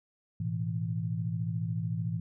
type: chord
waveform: sine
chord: A suspended second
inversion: none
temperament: just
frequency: 110 / 123.75 / 165 Hz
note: A2 / B2 / E3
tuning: 0 / +4 / +2 cents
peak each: -33 / -37 / -33 dBFS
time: 0.4-2.2 s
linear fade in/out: 5 ms
effects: none